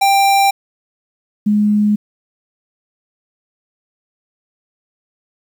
square / sine tone pair in turn, 789 / 209 Hz, G5 / G#3, +11 / +11 cents, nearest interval octave + major seventh, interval 2300 cents, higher first, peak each -10 dBFS, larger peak neither, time 0.01-0.51 / 1.46-1.96 s, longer neither, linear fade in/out 10 ms, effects 8-bit

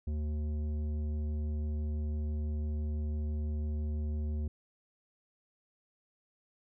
sine tone with tanh clipping, 75.5 Hz, D2, 48 cents sharp, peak -33 dBFS, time 0.07-4.48 s, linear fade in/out 5 ms, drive 11 dB, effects none

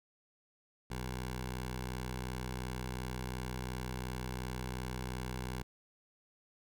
10% pulse tone with notch filter, 62.8 Hz, B1, 30 cents sharp, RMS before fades -40 dBFS, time 0.9-5.63 s, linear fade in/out 10 ms, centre 280 Hz, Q 1.6, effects none

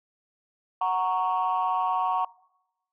sine chord, F# major, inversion none, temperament equal, 740 / 932.3 / 1108.7 Hz, F#5 / A#5 / C#6, 0 / 0 / 0 cents, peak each -26 dBFS, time 0.81-2.25 s, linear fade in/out 5 ms, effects noise-tail reverb RT60 0.9 s tail -23 dB re dry + tanh soft clip ceiling -17 dBFS

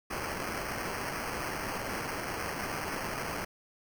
white noise with sample-and-hold, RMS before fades -36 dBFS, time 0.1-3.45 s, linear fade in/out 10 ms, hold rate 3675 Hz, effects none

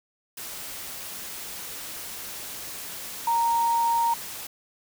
sine tone in noise, 930 Hz, A#5, 4 cents flat, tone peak -20 dBFS, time 3.27-4.14 s, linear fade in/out 5 ms, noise white, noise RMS -37 dBFS, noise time 0.37-4.47 s, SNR +14 dB, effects none

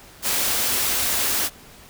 white band-stop noise, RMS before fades -22 dBFS, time 0.22-1.5 s, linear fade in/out 50 ms, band 120 to 190 Hz, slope 96 dB/octave, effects pink hiss -46 dBFS RMS until 1.89 s

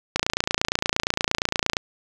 click train, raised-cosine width 0.2 ms, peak -3 dBFS, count 47, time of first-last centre 0.16-1.768 s, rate 28.6 Hz, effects none

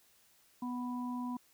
harmonic tone, 246.9 Hz, B3, in tune, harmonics 1 / 3 / 4, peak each -36 / -51 / -43 dBFS, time 0.62-1.37 s, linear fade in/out 5 ms, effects white hiss -67 dBFS RMS until 1.53 s

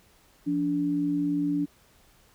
sine tone pair together, 172.2 / 289.6 Hz, F3 / D4, -24 / -24 cents, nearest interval major sixth, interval 900 cents, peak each -32 / -24 dBFS, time 0.46-1.66 s, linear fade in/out 20 ms, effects pink hiss -60 dBFS RMS until 2.34 s

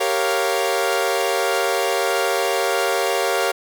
sawtooth chord, G half-diminished seventh, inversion none, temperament equal, 392 / 466.2 / 554.4 / 698.5 Hz, G4 / Bb4 / Db5 / F5, 0 / 0 / 0 / 0 cents, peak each -20 dBFS, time 0-3.52 s, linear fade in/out 10 ms, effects none

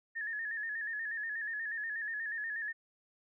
sine tone with vibrato, 1760 Hz, A6, in tune, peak -35 dBFS, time 0.15-2.73 s, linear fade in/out 20 ms, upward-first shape square, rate 8.3 Hz, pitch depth 61 cents each way, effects none

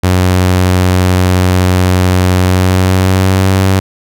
sawtooth tone with pitch glide, 91.6 to 95.43 Hz, F#2 to G2, -17 to -46 cents, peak -3 dBFS, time 0.03-3.8 s, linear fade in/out 10 ms, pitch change +71 cents, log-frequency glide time 2.4-3.52 s, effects none

